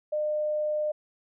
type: tone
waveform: sine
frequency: 605 Hz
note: D#5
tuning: 49 cents flat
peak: -25 dBFS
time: 0.12-0.92 s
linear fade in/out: 10 ms
effects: none